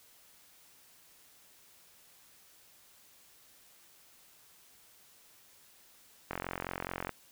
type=click train; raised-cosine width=0.5 ms; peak=-20 dBFS; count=36; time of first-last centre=6.31-7.093 s; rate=44.7 Hz; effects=white hiss -61 dBFS RMS until 7.31 s